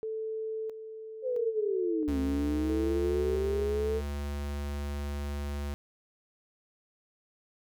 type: tone with tremolo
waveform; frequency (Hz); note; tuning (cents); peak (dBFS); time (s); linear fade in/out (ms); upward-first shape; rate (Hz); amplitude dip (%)
sine; 440; A4; 0; -32; 0.03-3.63; 0; square; 0.75; 60
type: linear two-way sweep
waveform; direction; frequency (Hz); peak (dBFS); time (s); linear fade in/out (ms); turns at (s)
sine; down then up; 523.3 to 265.2 to 449.6; -28; 1.22-4.02; 50; 2.19
type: tone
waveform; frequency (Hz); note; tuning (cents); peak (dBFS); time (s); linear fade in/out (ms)
square; 71.9; D2; -36; -33; 2.08-5.74; 0
effects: none